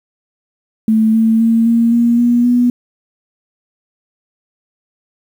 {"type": "tone with pitch steps", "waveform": "sine", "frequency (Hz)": [220, 223.8, 227.8, 231.7, 235.8, 239.9, 244.1], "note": ["A3", "A3", "A#3", "A#3", "A#3", "A#3", "B3"], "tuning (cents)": [0, 30, -40, -10, 20, 50, -20], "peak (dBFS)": -8, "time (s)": [0.88, 2.7], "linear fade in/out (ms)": 2, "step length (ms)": 260, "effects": ["7-bit"]}